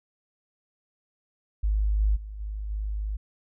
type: tone with level steps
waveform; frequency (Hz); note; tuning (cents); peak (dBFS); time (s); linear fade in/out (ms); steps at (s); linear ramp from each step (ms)
sine; 51.91; G#1; 0; -21 / -19 / -35 / -30 / -27; 1.63-3.17; 10; 1.99 / 2.15 / 2.39 / 2.69; 20
effects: none